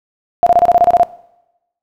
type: tone bursts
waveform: sine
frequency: 698 Hz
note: F5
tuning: 1 cent flat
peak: -5 dBFS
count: 10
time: 0.43-1.032 s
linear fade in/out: 0 ms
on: 35 ms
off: 28 ms
effects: noise-tail reverb RT60 0.9 s tail -20 dB re dry